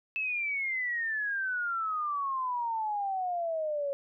sine exponential sweep, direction down, 2631 to 552 Hz, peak -29 dBFS, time 0.16-3.93 s, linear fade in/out 0 ms, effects none

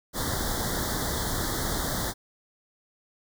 pink band-stop noise, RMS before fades -29 dBFS, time 0.13-2.14 s, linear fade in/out 50 ms, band 2000 to 3300 Hz, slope 96 dB/octave, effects none

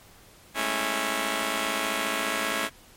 5% pulse chord, A major seventh, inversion third, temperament just, 206.2 / 220 / 275 / 330 Hz, G#3 / A3 / C#4 / E4, -12 / 0 / -14 / +2 cents, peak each -23 / -22 / -19 / -22 dBFS, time 0.54-2.7 s, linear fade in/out 50 ms, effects pink hiss -53 dBFS RMS until 2.96 s + MP3 64 kbps

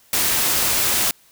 white noise, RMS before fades -19 dBFS, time 0.13-1.11 s, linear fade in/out 2 ms, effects white hiss -54 dBFS RMS until 1.31 s

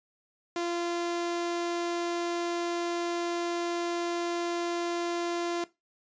sawtooth tone, 344.5 Hz, F4, 24 cents flat, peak -25 dBFS, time 0.56-5.64 s, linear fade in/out 2 ms, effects noise-tail reverb RT60 0.2 s tail -17 dB re dry + resampled to 16000 Hz

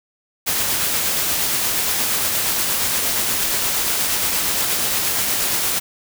white noise with tremolo, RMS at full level -19 dBFS, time 0.46-5.8 s, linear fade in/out 20 ms, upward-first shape triangle, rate 8.5 Hz, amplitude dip 25%, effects none

